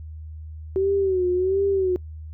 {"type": "tone with vibrato", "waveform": "sine", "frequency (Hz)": 377.2, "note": "F#4", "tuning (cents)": 33, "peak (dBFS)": -18, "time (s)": [0.76, 1.96], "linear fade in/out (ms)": 0, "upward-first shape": "sine", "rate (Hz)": 1.4, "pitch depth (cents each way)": 88, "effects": ["noise-tail reverb RT60 0.1 s tail -22 dB re dry", "added 78 Hz sine -34 dBFS peak until 2.33 s"]}